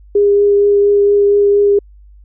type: tone with vibrato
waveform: sine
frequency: 406.2 Hz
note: G#4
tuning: 38 cents flat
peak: -7 dBFS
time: 0.15-1.79 s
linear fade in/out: 5 ms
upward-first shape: triangle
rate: 4.3 Hz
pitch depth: 12 cents each way
effects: added 50 Hz sine -38 dBFS peak until 2.24 s